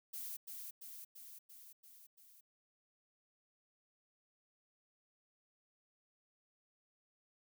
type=noise with echo; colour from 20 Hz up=violet; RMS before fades=-45 dBFS; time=0.13-0.37 s; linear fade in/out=10 ms; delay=340 ms; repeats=6; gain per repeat=-3 dB; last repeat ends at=2.41 s; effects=none